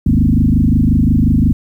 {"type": "tone with frequency modulation", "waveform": "sine", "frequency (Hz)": 155.56, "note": "D#3", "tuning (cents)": 0, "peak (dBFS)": -8, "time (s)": [0.06, 1.53], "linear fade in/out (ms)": 5, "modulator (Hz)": 25.6, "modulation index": 4.3, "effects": ["8-bit"]}